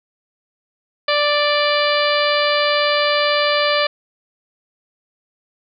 harmonic tone, 587.3 Hz, D5, in tune, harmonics 1 / 2 / 3 / 4 / 5 / 6 / 7 / 8, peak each -18 / -21 / -23 / -24 / -25 / -26 / -26 / -27 dBFS, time 1.08-3.87 s, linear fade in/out 5 ms, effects none

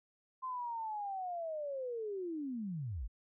sine linear sweep, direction down, 1046.5 to 41.5 Hz, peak -37 dBFS, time 0.42-3.08 s, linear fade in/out 20 ms, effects none

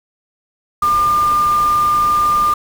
sine tone in noise, 1200 Hz, D6, 37 cents sharp, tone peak -11 dBFS, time 0.82-2.54 s, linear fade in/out 5 ms, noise pink, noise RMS -29 dBFS, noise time 0.82-2.54 s, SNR +15 dB, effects none

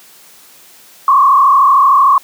sine tone with frequency modulation, 1101 Hz, C#6, 12 cents flat, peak -5 dBFS, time 1.08-2.18 s, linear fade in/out 2 ms, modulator 33.3 Hz, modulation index 1.7, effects white hiss -42 dBFS RMS until 2.23 s + high-pass 150 Hz 12 dB/octave

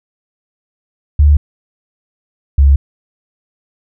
sine tone pair in turn, 73.3 / 69.36 Hz, D2 / C#2, -3 / +2 cents, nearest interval minor second, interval 95 cents, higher first, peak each -4 dBFS, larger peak neither, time 1.19-1.37 / 2.58-2.76 s, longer neither, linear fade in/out 5 ms, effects none

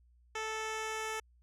10% pulse tone with low-pass filter sweep, 438.7 Hz, A4, 5 cents flat, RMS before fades -38 dBFS, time 0.35-1.2 s, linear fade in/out 5 ms, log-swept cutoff 6100 to 10000 Hz, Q 1, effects added 60 Hz sine -62 dBFS peak until 1.42 s

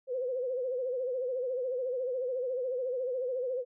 sine tone with vibrato, 507 Hz, B4, 45 cents sharp, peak -30 dBFS, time 0.07-3.65 s, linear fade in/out 50 ms, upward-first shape sine, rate 14 Hz, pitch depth 83 cents each way, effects none

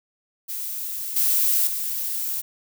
violet noise with level steps, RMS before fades -30 / -20 / -27 dBFS, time 0.48-2.42 s, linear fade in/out 20 ms, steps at 1.16 / 1.67 s, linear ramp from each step 5 ms, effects none

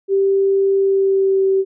sine tone with pitch glide, 391.1 to 385.5 Hz, G4 to G4, -4 to -29 cents, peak -12 dBFS, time 0.08-1.65 s, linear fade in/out 50 ms, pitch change -25 cents, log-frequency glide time 0.77-1.45 s, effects none

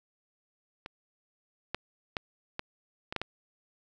clicks, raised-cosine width 0.3 ms, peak -24 / -15 / -15 / -17 / -20 / -14 / -17 dBFS, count 7, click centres 0.861 / 1.746 / 2.168 / 2.594 / 3.125 / 3.163 / 3.216 s, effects none

